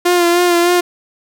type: tone with vibrato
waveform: sawtooth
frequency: 349.2 Hz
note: F4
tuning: in tune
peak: -6 dBFS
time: 0.05-0.81 s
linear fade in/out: 10 ms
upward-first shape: sine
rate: 3.3 Hz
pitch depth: 32 cents each way
effects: none